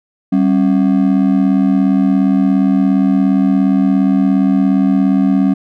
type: ring-modulated tone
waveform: triangle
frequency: 233.1 Hz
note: A#3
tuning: in tune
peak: -4 dBFS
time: 0.32-5.54 s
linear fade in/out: 10 ms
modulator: 38.6 Hz
effects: none